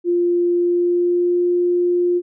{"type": "tone with pitch glide", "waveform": "sine", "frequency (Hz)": [349.2, 352.8], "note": ["F4", "F4"], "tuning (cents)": [0, 18], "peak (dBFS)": -14, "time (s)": [0.04, 2.22], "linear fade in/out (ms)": 50, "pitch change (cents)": 18, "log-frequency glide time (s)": [0.53, 1.44], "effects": []}